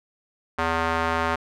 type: tone with band-pass filter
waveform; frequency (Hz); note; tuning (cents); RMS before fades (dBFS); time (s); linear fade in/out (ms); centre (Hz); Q
square; 82.41; E2; 0; -24; 0.58-1.36; 10; 1200; 1.3
effects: none